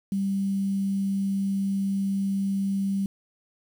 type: tone with quantisation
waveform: sine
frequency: 196 Hz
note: G3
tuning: in tune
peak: -23 dBFS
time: 0.12-3.06 s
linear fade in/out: 2 ms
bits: 8
effects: none